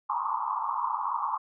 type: band-pass noise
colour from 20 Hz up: pink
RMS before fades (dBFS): -30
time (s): 0.09-1.38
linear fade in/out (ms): 10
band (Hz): 860 to 1200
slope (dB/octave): 96
effects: none